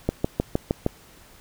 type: click train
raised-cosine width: 2 ms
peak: -7 dBFS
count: 6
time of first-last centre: 0.09-0.864 s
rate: 6.46 Hz
effects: pink hiss -51 dBFS RMS until 1.4 s